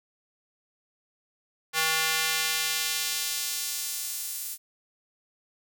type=tone with high-pass filter sweep; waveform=square; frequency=159.7 Hz; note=D#3; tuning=45 cents sharp; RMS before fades=-29 dBFS; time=1.73-4.58 s; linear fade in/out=50 ms; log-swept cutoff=1400 to 10000 Hz; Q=0.72; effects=none